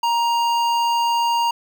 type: tone with notch filter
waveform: square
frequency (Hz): 937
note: A#5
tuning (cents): +9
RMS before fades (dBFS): -19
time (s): 0.03-1.51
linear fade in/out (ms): 5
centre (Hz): 11000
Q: 0.56
effects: none